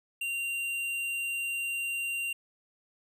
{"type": "tone with tanh clipping", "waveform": "sine", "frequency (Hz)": 2770, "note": "F7", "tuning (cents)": -15, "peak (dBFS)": -32, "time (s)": [0.21, 2.33], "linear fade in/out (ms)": 5, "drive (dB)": 13, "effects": []}